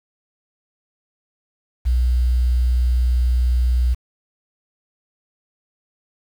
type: tone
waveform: sine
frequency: 61.5 Hz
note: B1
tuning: 7 cents flat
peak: -14 dBFS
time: 1.85-3.95 s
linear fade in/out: 20 ms
effects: 7-bit